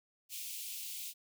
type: high-pass noise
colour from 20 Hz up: white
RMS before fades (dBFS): -43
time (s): 0.29-1.14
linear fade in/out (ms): 50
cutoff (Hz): 2400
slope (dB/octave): 48
effects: none